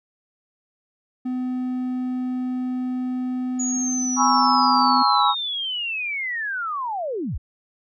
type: tone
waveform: triangle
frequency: 253 Hz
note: B3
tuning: 42 cents sharp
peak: -21 dBFS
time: 1.25-5.03 s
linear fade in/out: 10 ms
type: linear sweep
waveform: sine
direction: down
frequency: 6850 to 31.04 Hz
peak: -24 dBFS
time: 3.59-7.38 s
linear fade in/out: 10 ms
type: chord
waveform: sine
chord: C# minor seventh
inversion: second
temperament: equal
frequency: 830.6 / 987.8 / 1108.7 / 1318.5 Hz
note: G#5 / B5 / C#6 / E6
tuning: 0 / 0 / 0 / 0 cents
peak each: -21 dBFS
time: 4.16-5.35 s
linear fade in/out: 50 ms
effects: none